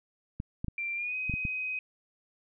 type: clicks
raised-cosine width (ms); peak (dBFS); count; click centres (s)
5; -21; 6; 0.401 / 0.645 / 0.683 / 1.297 / 1.339 / 1.452
type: tone with pitch glide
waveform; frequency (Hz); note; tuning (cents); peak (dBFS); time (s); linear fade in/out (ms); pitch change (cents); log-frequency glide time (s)
sine; 2362 to 2517; D7 to D#7; +9 to +19; -31; 0.78-1.79; 2; +110; 0.95-1.15
effects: none